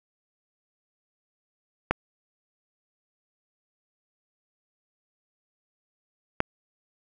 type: clicks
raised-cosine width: 0.5 ms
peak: -6 dBFS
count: 2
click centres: 1.91 / 6.404 s
effects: none